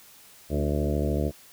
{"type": "harmonic tone with a mistuned harmonic", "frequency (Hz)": 73.42, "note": "D2", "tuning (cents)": 0, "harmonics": [1, 2, 3, 4, 5, 6, 7, 8, 9], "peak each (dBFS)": [-27, -30, -32, -33, -34, -35, -35, -36, -37], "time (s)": [0.49, 1.32], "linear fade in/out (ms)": 50, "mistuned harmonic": 4, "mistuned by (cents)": 24, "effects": ["white hiss -52 dBFS RMS until 1.52 s"]}